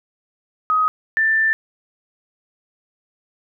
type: tone pair in turn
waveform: sine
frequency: 1259 / 1775.5 Hz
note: D#6 / A6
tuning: +20 / +15 cents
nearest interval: tritone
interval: 595 cents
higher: second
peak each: -14 dBFS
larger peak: neither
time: 0.7-0.88 / 1.17-1.53 s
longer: second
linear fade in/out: 0 ms
effects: none